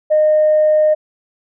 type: tone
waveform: sine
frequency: 614 Hz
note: D#5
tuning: 23 cents flat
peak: -8 dBFS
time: 0.1-0.95 s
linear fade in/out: 20 ms
effects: tanh soft clip ceiling -5 dBFS